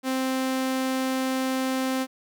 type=tone; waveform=sawtooth; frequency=261.6 Hz; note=C4; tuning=in tune; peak=-20 dBFS; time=0.03-2.07 s; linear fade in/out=50 ms; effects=none